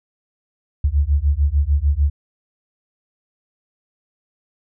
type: beating tone pair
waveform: sine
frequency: 68.9 / 75.6 Hz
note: C#2 / D#2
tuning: -10 / -49 cents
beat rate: 6.7 Hz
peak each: -17 dBFS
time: 0.84-2.1 s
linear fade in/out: 5 ms
effects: none